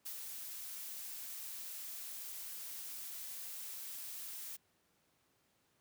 blue noise with ADSR envelope, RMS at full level -43 dBFS, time 0.05-4.57 s, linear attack 15 ms, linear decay 71 ms, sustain -3 dB, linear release 15 ms, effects pink hiss -75 dBFS RMS until 5.8 s + high-pass 100 Hz 12 dB/octave

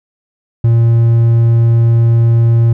triangle tone, 116 Hz, A#2, 8 cents flat, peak -4 dBFS, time 0.64-2.73 s, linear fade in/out 5 ms, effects none

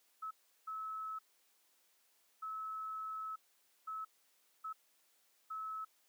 sine tone bursts at uneven times, 1297 Hz, E6, 28 cents flat, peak -40 dBFS, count 6, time 0.22-0.31 / 0.67-1.19 / 2.42-3.36 / 3.87-4.05 / 4.64-4.73 / 5.5-5.85 s, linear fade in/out 10 ms, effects white hiss -73 dBFS RMS until 6.08 s + high-pass 300 Hz 12 dB/octave

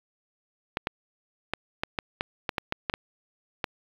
clicks, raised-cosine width 0.3 ms, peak -10 dBFS, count 12, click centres 0.771 / 0.871 / 1.536 / 1.835 / 1.988 / 2.209 / 2.492 / 2.582 / 2.724 / 2.898 / 2.939 / 3.642 s, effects low-pass 4000 Hz 12 dB/octave + 7-bit

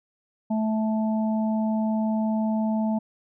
harmonic tone, 218.6 Hz, A3, 11 cents flat, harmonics 1 / 3 / 4, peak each -22 / -32 / -34 dBFS, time 0.5-2.99 s, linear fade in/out 10 ms, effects none

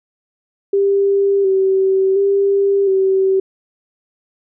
sine tone with vibrato, 390 Hz, G4, 9 cents flat, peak -11 dBFS, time 0.73-3.4 s, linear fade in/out 5 ms, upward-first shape square, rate 0.7 Hz, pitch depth 30 cents each way, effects none

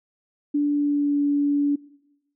sine tone with pitch glide, 290.9 to 287.2 Hz, D4 to D4, -16 to -39 cents, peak -18 dBFS, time 0.54-1.76 s, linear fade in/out 10 ms, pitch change -23 cents, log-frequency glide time 0.7-1.22 s, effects noise-tail reverb RT60 0.9 s tail -21 dB re dry

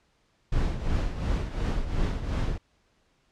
brown noise with tremolo, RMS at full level -24 dBFS, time 0.52-2.58 s, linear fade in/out 5 ms, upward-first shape triangle, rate 2.8 Hz, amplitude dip 70%, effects pink hiss -68 dBFS RMS until 3.31 s + low-pass 6000 Hz 12 dB/octave

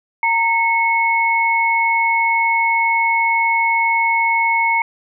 sine tone pair together, 922 / 2193 Hz, A#5 / C#7, -19 / -19 cents, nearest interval octave + minor third, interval 1500 cents, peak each -16 dBFS, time 0.23-4.82 s, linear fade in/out 2 ms, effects none

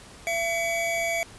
square tone pair together, 674.6 / 2269 Hz, E5 / C#7, +40 / +40 cents, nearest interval octave + major sixth, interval 2100 cents, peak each -28 dBFS, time 0.27-1.23 s, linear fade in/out 0 ms, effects pink hiss -47 dBFS RMS until 1.38 s + resampled to 24000 Hz

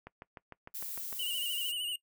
click train, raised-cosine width 0.5 ms, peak -30 dBFS, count 8, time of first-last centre 0.07-1.127 s, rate 6.62 Hz
violet noise, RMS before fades -40 dBFS, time 0.74-1.72 s, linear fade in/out 10 ms
square tone with vibrato, 2907 Hz, F#7, 31 cents flat, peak -34 dBFS, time 1.19-1.96 s, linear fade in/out 5 ms, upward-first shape sine, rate 13 Hz, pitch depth 65 cents each way
effects noise-tail reverb RT60 0.1 s tail -21 dB re dry

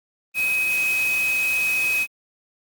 sine tone in noise, 2534 Hz, D#7, 31 cents sharp, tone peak -19 dBFS, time 0.34-2.07 s, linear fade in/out 50 ms, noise white, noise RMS -32 dBFS, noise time 0.34-2.07 s, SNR +10 dB, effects Opus 32 kbps

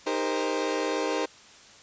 30% pulse chord, C minor seventh, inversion first, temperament equal with one note detuned, 311.1 / 400.2 / 466.2 / 523.3 Hz, Eb4 / G4 / Bb4 / C5, 0 / +36 / 0 / 0 cents, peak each -29 dBFS, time 0.06-1.26 s, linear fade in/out 10 ms, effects white hiss -51 dBFS RMS until 1.82 s + resampled to 16000 Hz

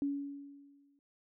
sine tone with exponential decay, 282 Hz, C#4, 30 cents sharp, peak -29 dBFS, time 0.02-0.99 s, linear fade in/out 1 ms, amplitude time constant 210 ms, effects none

